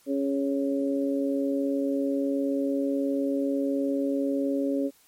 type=harmonic tone; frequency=138.59 Hz; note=C#3; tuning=in tune; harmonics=2 / 3 / 4; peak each=-25 / -32 / -30 dBFS; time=0.06-4.91 s; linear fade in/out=50 ms; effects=white hiss -60 dBFS RMS until 5.07 s + MP3 64 kbps